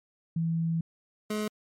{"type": "tone pair in turn", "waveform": ["sine", "25% pulse"], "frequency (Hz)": [164.81, 212.5], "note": ["E3", "G#3"], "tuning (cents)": [0, 40], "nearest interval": "major third", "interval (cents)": 440, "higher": "second", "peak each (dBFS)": -25, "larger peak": "neither", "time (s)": [[0.36, 0.81], [1.3, 1.48]], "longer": "first", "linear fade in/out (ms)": 5, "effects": ["MP3 64 kbps"]}